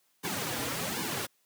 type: noise with flanger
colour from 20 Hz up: pink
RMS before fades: -33 dBFS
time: 0.23-1.27 s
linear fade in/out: 20 ms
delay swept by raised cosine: 1.5 to 5.5 ms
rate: 1.3 Hz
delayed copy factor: -0.95
effects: white hiss -71 dBFS RMS until 1.45 s + high-pass 150 Hz 12 dB/octave